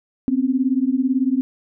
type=beating tone pair; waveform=sine; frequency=252.2 / 270.2 Hz; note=B3 / C#4; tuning=+36 / -44 cents; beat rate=18 Hz; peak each=-19 dBFS; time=0.28-1.41 s; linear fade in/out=0 ms; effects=none